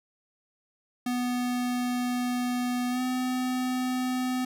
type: tone with pitch glide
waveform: square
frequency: 246.8 to 253.7 Hz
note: B3 to B3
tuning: -1 to +47 cents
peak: -27 dBFS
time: 1.06-4.45 s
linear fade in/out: 5 ms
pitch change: +48 cents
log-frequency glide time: 2.9-3.01 s
effects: none